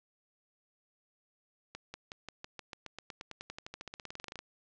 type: accelerating click train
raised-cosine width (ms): 0.2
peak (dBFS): -25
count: 30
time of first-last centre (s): 1.75-4.39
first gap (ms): 190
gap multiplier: 0.94
effects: low-pass 7000 Hz 12 dB/octave